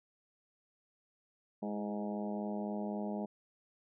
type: harmonic tone with a mistuned harmonic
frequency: 103.83 Hz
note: G#2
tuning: in tune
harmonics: 2 / 3 / 4 / 5 / 6 / 7 / 8 / 9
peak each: -37 / -46 / -45 / -49 / -44 / -49 / -48 / -56 dBFS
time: 1.62-3.26 s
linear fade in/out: 10 ms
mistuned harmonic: 3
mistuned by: +47 cents
effects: none